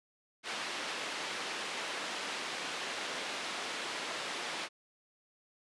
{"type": "band-pass noise", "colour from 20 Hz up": "white", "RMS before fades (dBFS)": -39, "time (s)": [0.43, 4.69], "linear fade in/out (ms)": 50, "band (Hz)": [280, 3400], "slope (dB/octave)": 12, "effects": ["resampled to 24000 Hz"]}